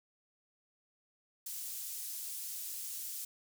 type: high-pass noise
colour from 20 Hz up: pink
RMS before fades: -42 dBFS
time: 1.46-3.25 s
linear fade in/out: 5 ms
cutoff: 8000 Hz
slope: 12 dB/octave
effects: none